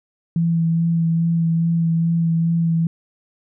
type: tone with vibrato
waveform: sine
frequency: 166.1 Hz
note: E3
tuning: 13 cents sharp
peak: -15 dBFS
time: 0.36-2.87 s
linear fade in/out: 2 ms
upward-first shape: sine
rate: 2.4 Hz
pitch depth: 16 cents each way
effects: none